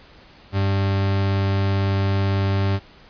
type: tone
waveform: 40% pulse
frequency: 98 Hz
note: G2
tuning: in tune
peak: -17 dBFS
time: 0.52-2.8 s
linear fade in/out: 50 ms
effects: pink hiss -48 dBFS RMS until 3.09 s + resampled to 11025 Hz